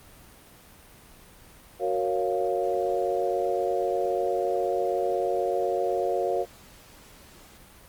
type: chord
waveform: sine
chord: Gb major seventh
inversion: none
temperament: equal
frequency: 370 / 466.2 / 554.4 / 698.5 Hz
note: Gb4 / Bb4 / Db5 / F5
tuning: 0 / 0 / 0 / 0 cents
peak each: -29 dBFS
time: 1.79-6.46 s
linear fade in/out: 50 ms
effects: pink hiss -51 dBFS RMS until 7.88 s + Opus 32 kbps